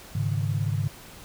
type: chord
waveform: sine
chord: Ab suspended fourth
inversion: none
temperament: equal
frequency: 103.83 / 138.59 / 155.56 Hz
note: Ab2 / Db3 / Eb3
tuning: 0 / 0 / 0 cents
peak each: -26 / -28 / -31 dBFS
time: 0.15-0.88 s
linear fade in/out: 5 ms
effects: pink hiss -46 dBFS RMS until 1.24 s